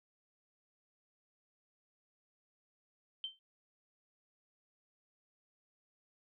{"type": "tone with exponential decay", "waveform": "sine", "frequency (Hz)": 3114, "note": "G7", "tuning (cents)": -12, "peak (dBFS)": -34, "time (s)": [3.24, 3.39], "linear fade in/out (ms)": 1, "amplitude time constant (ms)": 31, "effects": []}